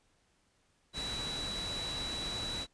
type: tone in noise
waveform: sine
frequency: 3926 Hz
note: B7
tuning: 11 cents flat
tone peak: -37 dBFS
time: 0.93-2.67 s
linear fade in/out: 50 ms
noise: pink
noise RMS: -41 dBFS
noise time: 0.93-2.67 s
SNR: +1 dB
effects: pink hiss -72 dBFS RMS until 2.73 s + resampled to 22050 Hz